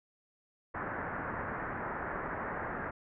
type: low-pass noise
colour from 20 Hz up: white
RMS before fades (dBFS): -38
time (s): 0.74-2.91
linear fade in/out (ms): 10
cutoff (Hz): 1800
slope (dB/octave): 48
effects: none